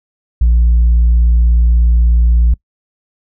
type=tone with tanh clipping; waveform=sine; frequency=58.27 Hz; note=A#1; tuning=in tune; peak=-7 dBFS; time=0.41-2.54 s; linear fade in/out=5 ms; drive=1 dB; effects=noise-tail reverb RT60 0.1 s tail -23 dB re dry